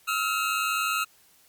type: tone pair together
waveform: 25% pulse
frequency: 1283 / 1382.9 Hz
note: E6 / F6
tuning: -47 / -17 cents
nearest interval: minor second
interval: 130 cents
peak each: -23 / -24 dBFS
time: 0.07-1.05 s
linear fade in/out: 20 ms
effects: white hiss -59 dBFS RMS until 1.48 s + MP3 96 kbps